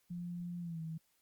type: tone with pitch glide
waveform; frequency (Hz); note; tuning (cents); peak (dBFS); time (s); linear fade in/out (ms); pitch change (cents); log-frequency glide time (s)
sine; 174.61 to 161.05; F3 to E3; 0 to -40; -39; 0.1-0.98; 10; -140; 0.6-0.81
effects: white hiss -75 dBFS RMS until 1.21 s + Opus 48 kbps